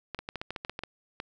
clicks, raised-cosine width 0.3 ms, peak -19 dBFS, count 12, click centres 0.147 / 0.19 / 0.289 / 0.357 / 0.415 / 0.506 / 0.562 / 0.649 / 0.696 / 0.791 / 0.836 / 1.201 s, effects none

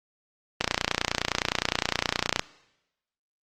click train, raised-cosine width 0.2 ms, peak -4 dBFS, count 54, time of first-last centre 0.61-2.395 s, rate 29.7 Hz, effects noise-tail reverb RT60 0.9 s tail -20 dB re dry + Opus 24 kbps

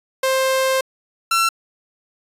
sawtooth tone pair in turn, 527 / 1350.4 Hz, C5 / E6, +12 / +41 cents, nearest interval octave + major third, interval 1629 cents, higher second, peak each -12 / -11 dBFS, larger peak second, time 0.23-0.81 / 1.31-1.49 s, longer first, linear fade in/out 5 ms, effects resampled to 32000 Hz

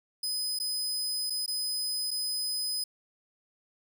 sawtooth tone with dropouts, 5020 Hz, D#8, 15 cents sharp, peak -27 dBFS, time 0.23-2.84 s, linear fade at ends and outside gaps 5 ms, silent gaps 0.589-0.599 / 1.299-1.303 / 1.462-1.478 / 2.108-2.112 s, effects none

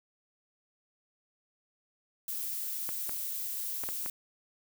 violet noise, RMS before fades -36 dBFS, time 2.28-4.1 s, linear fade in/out 2 ms
clicks, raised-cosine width 0.5 ms, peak -25 dBFS, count 5, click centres 2.891 / 3.094 / 3.837 / 3.889 / 4.061 s
effects none

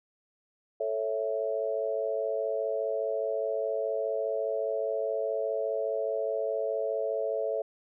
sine chord, A major, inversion none, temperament equal, 440 / 554.4 / 659.3 Hz, A4 / C#5 / E5, 0 / 0 / 0 cents, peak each -32 dBFS, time 0.8-7.62 s, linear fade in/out 5 ms, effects none

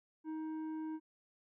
sine tone with tanh clipping, 314.5 Hz, D#4, 19 cents sharp, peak -40 dBFS, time 0.24-1 s, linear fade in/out 50 ms, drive 8 dB, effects none

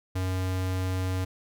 square tone, 92.9 Hz, F#2, 7 cents sharp, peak -27 dBFS, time 0.15-1.25 s, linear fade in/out 10 ms, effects none

